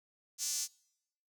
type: tone with high-pass filter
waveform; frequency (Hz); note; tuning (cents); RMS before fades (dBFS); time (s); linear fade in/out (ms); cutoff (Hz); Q
sawtooth; 293.7; D4; 0; -36; 0.38-0.68; 50; 6200; 3
effects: noise-tail reverb RT60 0.8 s tail -25 dB re dry